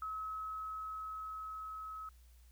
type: tone with level ramp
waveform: sine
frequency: 1285 Hz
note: E6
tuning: 45 cents flat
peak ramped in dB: -38 to -43 dBFS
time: 0.02-2.09 s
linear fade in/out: 2 ms
effects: added 60 Hz sine -58 dBFS peak until 2.51 s + white hiss -71 dBFS RMS until 2.51 s